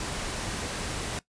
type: noise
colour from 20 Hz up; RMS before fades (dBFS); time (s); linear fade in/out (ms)
pink; -33; 0-1.19; 2
effects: noise-tail reverb RT60 0.1 s tail -17 dB re dry + resampled to 22050 Hz